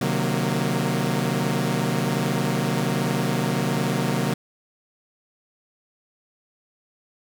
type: chord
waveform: sawtooth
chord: C half-diminished seventh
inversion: none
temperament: equal with one note detuned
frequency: 130.81 / 152.1 / 185 / 233.1 Hz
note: C3 / Eb3 / Gb3 / Bb3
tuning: 0 / -39 / 0 / 0 cents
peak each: -23 dBFS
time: 0.01-4.34 s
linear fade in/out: 5 ms
effects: none